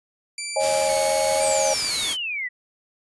10% pulse tone with vibrato, 2276 Hz, C#7, 45 cents sharp, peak -19 dBFS, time 0.38-2.13 s, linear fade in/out 2 ms, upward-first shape square, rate 0.98 Hz, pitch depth 48 cents each way
sine chord, C# suspended second, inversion none, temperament equal with one note detuned, 543.6 / 622.3 / 830.6 Hz, C#5 / D#5 / G#5, -34 / 0 / 0 cents, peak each -23 / -23 / -25 dBFS, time 0.56-1.74 s, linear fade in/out 5 ms
white noise, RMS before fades -28 dBFS, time 0.59-2.17 s, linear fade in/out 50 ms
sine exponential sweep, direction down, 8950 to 1912 Hz, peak -25 dBFS, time 1.41-2.49 s, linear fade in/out 20 ms
effects resampled to 24000 Hz

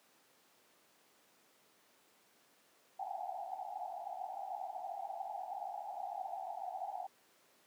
pink band-pass noise, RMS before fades -43 dBFS, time 2.99-7.07 s, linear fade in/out 10 ms, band 710 to 820 Hz, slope 96 dB/octave, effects pink hiss -68 dBFS RMS until 7.66 s + high-pass 300 Hz 12 dB/octave

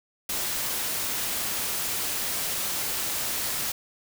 white noise, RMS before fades -29 dBFS, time 0.29-3.72 s, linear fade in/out 5 ms, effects none

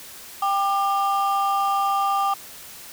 triangle ring-modulated tone, 992 Hz, B5, 7 cents sharp, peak -14 dBFS, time 0.42-2.34 s, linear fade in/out 5 ms, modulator 202 Hz, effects white hiss -41 dBFS RMS until 2.92 s

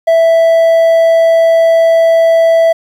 triangle tone, 659.3 Hz, E5, in tune, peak -3 dBFS, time 0.07-2.73 s, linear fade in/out 10 ms, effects 7-bit

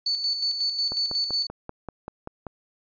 sine tone with tremolo, 4476 Hz, C#8, 16 cents sharp, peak -21 dBFS, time 0.06-1.47 s, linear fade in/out 5 ms, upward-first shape square, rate 5.5 Hz, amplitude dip 50%
click train, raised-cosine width 1 ms, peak -20 dBFS, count 9, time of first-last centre 0.92-2.467 s, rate 5.17 Hz
effects resampled to 11025 Hz

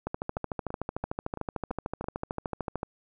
two click trains, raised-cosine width 1 ms, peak -22 / -17 dBFS, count 6 / 38, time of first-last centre 0.37-2.042 / 0.07-2.831 s, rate 2.99 / 13.4 Hz, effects none

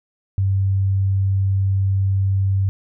sine tone, 97 Hz, G2, 18 cents flat, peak -15 dBFS, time 0.38-2.69 s, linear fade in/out 0 ms, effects none

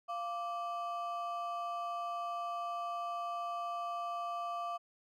triangle ring-modulated tone, 932.3 Hz, A#5, in tune, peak -31 dBFS, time 0.08-4.78 s, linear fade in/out 20 ms, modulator 238 Hz, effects none

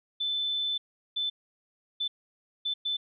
sine tone bursts at uneven times, 3520 Hz, A7, in tune, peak -27 dBFS, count 5, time 0.2-0.78 / 1.16-1.3 / 2-2.08 / 2.65-2.74 / 2.85-2.97 s, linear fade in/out 10 ms, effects none

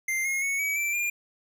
square tone with pitch steps, 2093 / 2152 / 2212 / 2275 / 2338 / 2404 Hz, C7 / C7 / C#7 / C#7 / D7 / D7, 0 / +48 / -4 / +44 / -8 / +40 cents, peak -26 dBFS, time 0.08-1.1 s, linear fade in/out 5 ms, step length 170 ms, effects 10-bit

